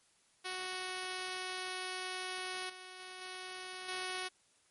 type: tone with level steps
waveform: 5% pulse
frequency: 370 Hz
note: F#4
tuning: in tune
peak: -27 / -37 / -35 / -32 / -26 dBFS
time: 0.44-4.29 s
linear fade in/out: 20 ms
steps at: 2.69 / 2.99 / 3.21 / 3.88 s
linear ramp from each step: 10 ms
effects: white hiss -70 dBFS RMS until 4.7 s + MP3 48 kbps